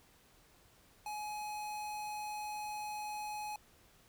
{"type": "tone", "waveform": "square", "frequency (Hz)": 842, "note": "G#5", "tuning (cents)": 24, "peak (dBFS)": -40, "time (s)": [1.06, 3.56], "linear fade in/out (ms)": 2, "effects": ["pink hiss -65 dBFS RMS until 4.08 s"]}